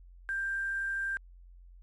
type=tone with quantisation; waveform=sine; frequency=1583 Hz; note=G6; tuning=17 cents sharp; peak=-30 dBFS; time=0.29-1.17 s; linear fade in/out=0 ms; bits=9; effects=added 44 Hz sine -50 dBFS peak until 1.82 s + MP3 48 kbps